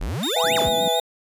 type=exponential two-way sweep; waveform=square; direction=up then down; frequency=34.67 to 3132 to 34.67 Hz; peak=-25 dBFS; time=0-0.7 s; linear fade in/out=20 ms; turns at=0.55 s
type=tone with vibrato; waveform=40% pulse; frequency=3600 Hz; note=A7; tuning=39 cents sharp; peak=-23 dBFS; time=0.23-1 s; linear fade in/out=2 ms; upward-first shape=triangle; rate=7 Hz; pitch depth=70 cents each way
type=chord; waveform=triangle; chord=E major; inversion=second; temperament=just; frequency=494.4 / 659.3 / 824.1 Hz; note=B4 / E5 / G#5; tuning=+2 / 0 / -14 cents; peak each=-22 dBFS; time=0.36-1 s; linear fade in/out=5 ms
type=band-pass noise; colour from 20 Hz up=white; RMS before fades=-33 dBFS; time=0.44-0.88 s; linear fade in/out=0 ms; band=150 to 260 Hz; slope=24 dB/octave
effects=resampled to 32000 Hz